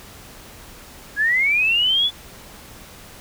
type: linear sweep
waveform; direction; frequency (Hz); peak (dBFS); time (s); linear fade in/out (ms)
sine; up; 1629 to 3484; -15; 1.16-2.11; 50
effects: pink hiss -42 dBFS RMS until 3.2 s

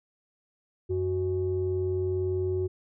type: tone pair together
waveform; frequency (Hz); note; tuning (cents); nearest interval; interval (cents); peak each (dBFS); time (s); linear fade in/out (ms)
sine; 92.15 / 370.1; F#2 / F#4; -7 / 0; 2 octaves; 2407; -29 / -26; 0.89-2.68; 20
effects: tanh soft clip ceiling -19 dBFS

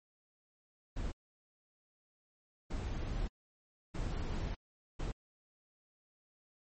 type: noise bursts at uneven times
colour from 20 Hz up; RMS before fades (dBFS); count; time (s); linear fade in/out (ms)
brown; -37; 4; 0.96-1.12 / 2.7-3.28 / 3.94-4.55 / 4.99-5.12; 10
effects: MP3 32 kbps

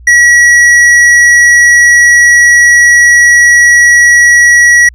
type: tone with tanh clipping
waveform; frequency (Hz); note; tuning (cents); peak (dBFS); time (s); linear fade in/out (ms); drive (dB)
sine; 1925; B6; -45; -3; 0.07-4.89; 5; 15
effects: added 60 Hz sine -30 dBFS peak until 4.94 s + low-pass 9000 Hz 12 dB/octave

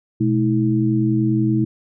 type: tone cluster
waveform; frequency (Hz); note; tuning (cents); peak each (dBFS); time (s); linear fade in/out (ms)
sine; 124.8 / 215.2 / 322.1; B2 / A3 / E4; +19 / -38 / -40; -19 / -20 / -19; 0.2-1.65; 10
effects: none

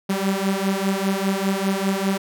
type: beating tone pair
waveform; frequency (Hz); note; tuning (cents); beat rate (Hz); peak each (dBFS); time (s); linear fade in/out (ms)
sawtooth; 191.9 / 196.9; G3 / G3; -37 / +8; 5; -19; 0.09-2.18; 10
effects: none

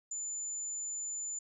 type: tone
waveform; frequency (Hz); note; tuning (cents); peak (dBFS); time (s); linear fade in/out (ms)
sine; 7040; A8; 0; -36; 0.11-1.39; 5
effects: none

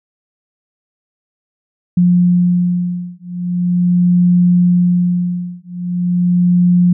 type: beating tone pair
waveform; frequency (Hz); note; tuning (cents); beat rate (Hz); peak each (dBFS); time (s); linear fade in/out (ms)
sine; 177.1 / 177.51; F3 / F3; +24 / +28; 0.41; -13; 1.97-6.93; 5
effects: none

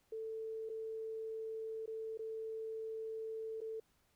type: tone with dropouts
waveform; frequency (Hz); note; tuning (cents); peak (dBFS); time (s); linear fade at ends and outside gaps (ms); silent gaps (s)
sine; 443.4; A4; +13; -40; 0.12-3.8; 5; 0.692-0.697 / 1.86-1.876 / 2.175-2.191 / 3.606-3.614
effects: pink hiss -75 dBFS RMS until 4.15 s

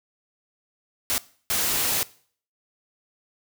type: noise bursts at uneven times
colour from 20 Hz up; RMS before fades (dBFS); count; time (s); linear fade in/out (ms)
white; -24; 2; 1.1-1.18 / 1.5-2.03; 0
effects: noise-tail reverb RT60 0.5 s tail -20 dB re dry

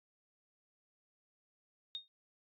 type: tone with exponential decay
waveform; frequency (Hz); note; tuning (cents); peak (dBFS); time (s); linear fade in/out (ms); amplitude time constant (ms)
sine; 3700; A#7; -14; -35; 1.95-2.08; 0; 28
effects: MP3 32 kbps

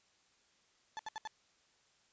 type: tone bursts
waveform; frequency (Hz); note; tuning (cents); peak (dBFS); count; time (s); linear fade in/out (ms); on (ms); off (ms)
35% pulse; 871; A5; -18; -38; 4; 0.97-1.274; 0; 22; 72
effects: white hiss -71 dBFS RMS until 2.12 s + resampled to 16000 Hz

